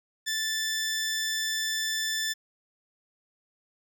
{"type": "tone", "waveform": "15% pulse", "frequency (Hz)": 1760, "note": "A6", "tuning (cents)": 0, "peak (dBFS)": -21, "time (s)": [0.26, 2.34], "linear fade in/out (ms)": 20, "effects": []}